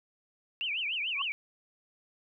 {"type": "tone with vibrato", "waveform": "sine", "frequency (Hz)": 2662, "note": "E7", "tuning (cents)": 16, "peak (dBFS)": -30, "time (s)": [0.61, 1.32], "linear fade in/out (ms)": 0, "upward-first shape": "triangle", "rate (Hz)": 6.8, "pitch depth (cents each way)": 300}
{"type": "tone with exponential growth", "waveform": "sine", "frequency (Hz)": 1108.7, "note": "C#6", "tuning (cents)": 0, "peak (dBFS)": -28, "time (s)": [1.14, 1.22], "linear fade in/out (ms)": 5, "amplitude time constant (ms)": 16}
{"effects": []}